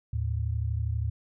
sine tone pair together, 77.57 / 110 Hz, D#2 / A2, -5 / 0 cents, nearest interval tritone, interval 605 cents, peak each -29 / -29 dBFS, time 0.13-1.1 s, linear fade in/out 5 ms, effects none

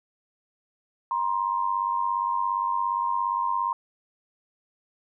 sine tone pair together, 949.2 / 1046.5 Hz, A#5 / C6, +31 / 0 cents, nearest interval major second, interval 169 cents, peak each -26 dBFS, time 1.11-3.73 s, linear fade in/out 2 ms, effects none

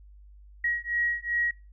sine beating tone pair, 1900 / 1902.6 Hz, A#6 / A#6, +33 / +35 cents, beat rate 2.6 Hz, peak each -29 dBFS, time 0.64-1.51 s, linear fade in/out 5 ms, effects noise-tail reverb RT60 0.3 s tail -25 dB re dry + added 50 Hz sine -48 dBFS peak until 1.72 s

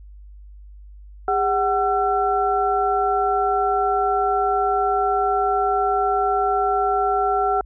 sine tone cluster, 405.9 / 750 / 1350 Hz, G#4 / F#5 / E6, -40 / +23 / +41 cents, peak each -23 / -19 / -24 dBFS, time 1.28-7.61 s, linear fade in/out 2 ms, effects added 50 Hz sine -39 dBFS peak until 7.65 s

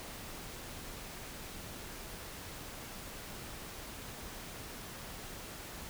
silence, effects pink hiss -46 dBFS RMS until 5.89 s

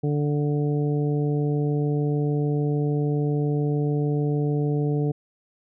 harmonic tone, 146.83 Hz, D3, in tune, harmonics 1 / 2 / 3 / 4 / 5, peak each -22 / -28 / -28 / -41 / -39 dBFS, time 0.03-5.12 s, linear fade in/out 10 ms, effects none

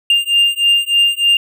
triangle beating tone pair, 2800 / 2803.3 Hz, F7 / F7, +4 / +6 cents, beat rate 3.3 Hz, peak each -12 dBFS, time 0.1-1.37 s, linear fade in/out 2 ms, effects none

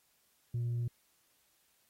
sine tone with tanh clipping, 119.3 Hz, A#2, 41 cents sharp, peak -32 dBFS, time 0.54-0.88 s, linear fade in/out 5 ms, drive 1 dB, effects white hiss -72 dBFS RMS until 1.89 s + AAC 48 kbps

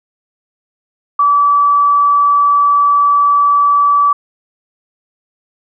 sine tone, 1152 Hz, D6, 34 cents flat, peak -7 dBFS, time 1.19-4.13 s, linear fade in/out 5 ms, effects none

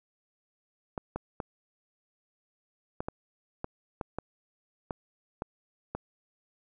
clicks, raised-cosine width 1 ms, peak -19 dBFS, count 11, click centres 0.978 / 1.16 / 1.402 / 3.005 / 3.085 / 3.644 / 4.012 / 4.186 / 4.908 / 5.421 / 5.95 s, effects none

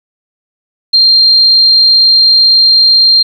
sine tone, 4186 Hz, C8, in tune, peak -3 dBFS, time 0.93-3.23 s, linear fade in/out 10 ms, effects 7-bit

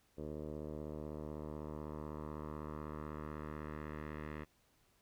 10% pulse tone with low-pass filter sweep, 76 Hz, D#2, 40 cents flat, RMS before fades -45 dBFS, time 0.17-4.45 s, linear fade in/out 20 ms, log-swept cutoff 530 to 2000 Hz, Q 1.9, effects pink hiss -73 dBFS RMS until 5.01 s

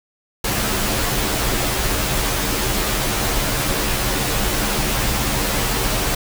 pink noise with comb filter, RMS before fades -20 dBFS, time 0.44-6.15 s, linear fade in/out 5 ms, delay 12 ms, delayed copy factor -0.9, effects none

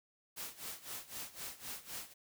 white noise with tremolo, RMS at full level -43 dBFS, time 0.36-2.14 s, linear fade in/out 20 ms, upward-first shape sine, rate 3.9 Hz, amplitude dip 85%, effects none

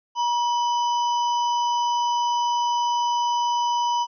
harmonic tone with a mistuned harmonic, 998 Hz, B5, 18 cents sharp, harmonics 1 / 3 / 5 / 6, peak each -20 / -32 / -39 / -38 dBFS, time 0.15-4.07 s, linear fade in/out 50 ms, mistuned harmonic 1, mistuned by -73 cents, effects none

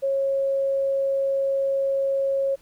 sine tone, 546 Hz, C#5, 26 cents flat, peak -20 dBFS, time 0.02-2.56 s, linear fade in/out 20 ms, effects pink hiss -58 dBFS RMS until 2.61 s

